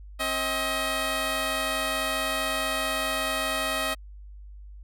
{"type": "tone pair together", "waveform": "10% pulse", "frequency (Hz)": [265.9, 632.4], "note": ["C4", "D#5"], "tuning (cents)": [28, 28], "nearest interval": "octave + minor third", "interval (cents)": 1500, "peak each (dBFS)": [-25, -18], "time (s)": [0.19, 3.95], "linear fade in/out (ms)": 20, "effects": ["added 50 Hz sine -41 dBFS peak until 4.83 s"]}